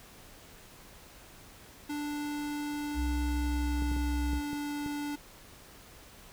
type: tone with pitch glide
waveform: square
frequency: 293.7 to 291.5 Hz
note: D4 to D4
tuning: 0 to -13 cents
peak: -34 dBFS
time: 1.89-5.16 s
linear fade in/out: 10 ms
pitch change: -13 cents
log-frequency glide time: 3.24-4.32 s
type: tone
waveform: sine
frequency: 63.9 Hz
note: C2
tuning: 40 cents flat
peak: -29 dBFS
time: 2.94-4.42 s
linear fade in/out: 50 ms
type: clicks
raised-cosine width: 3 ms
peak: -28 dBFS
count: 6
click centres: 3.822 / 3.916 / 3.965 / 4.333 / 4.531 / 4.862 s
effects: pink hiss -53 dBFS RMS until 6.32 s